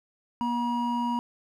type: tone pair together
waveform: triangle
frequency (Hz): 239.5 / 958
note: A#3 / A#5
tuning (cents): +47 / +47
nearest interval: 2 octaves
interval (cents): 2400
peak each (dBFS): -26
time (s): 0.41-1.19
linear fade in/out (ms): 0
effects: none